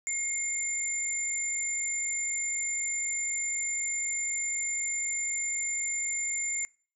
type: tone pair together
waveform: sine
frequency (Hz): 2138 / 7176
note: C7 / A8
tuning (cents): +37 / +33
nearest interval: octave + major sixth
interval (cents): 2096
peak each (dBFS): -34 / -30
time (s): 0.07-6.65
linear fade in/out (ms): 0
effects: noise-tail reverb RT60 0.4 s tail -22 dB re dry